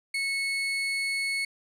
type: tone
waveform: 35% pulse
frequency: 2200 Hz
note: C#7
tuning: 14 cents flat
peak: -25 dBFS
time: 0.14-1.45 s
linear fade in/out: 5 ms
effects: low-pass 11000 Hz 12 dB/octave